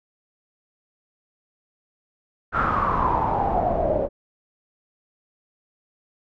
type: noise with low-pass filter sweep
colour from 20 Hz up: pink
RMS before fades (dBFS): -22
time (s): 2.52-4.09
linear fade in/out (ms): 50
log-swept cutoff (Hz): 1400 to 550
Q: 8.2
effects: none